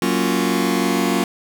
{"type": "chord", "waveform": "sawtooth", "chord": "Gb major seventh", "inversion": "none", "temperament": "just", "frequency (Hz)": [185, 231.2, 277.5, 346.9], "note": ["Gb3", "Bb3", "Db4", "F4"], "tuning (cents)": [0, -14, 2, -12], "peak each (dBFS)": -18, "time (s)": [0.02, 1.24], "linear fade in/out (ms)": 2, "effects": []}